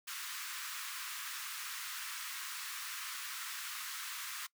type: high-pass noise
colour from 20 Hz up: pink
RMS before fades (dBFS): -43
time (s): 0.07-4.47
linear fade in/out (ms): 10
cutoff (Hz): 1100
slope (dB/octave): 48
effects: noise-tail reverb RT60 0.1 s tail -22 dB re dry